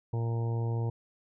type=harmonic tone; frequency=115.7 Hz; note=A#2; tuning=13 cents flat; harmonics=1 / 2 / 3 / 4 / 5 / 6 / 7 / 8; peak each=-28 / -45 / -42 / -41 / -51 / -50 / -48 / -47 dBFS; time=0.13-0.9 s; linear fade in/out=5 ms; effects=none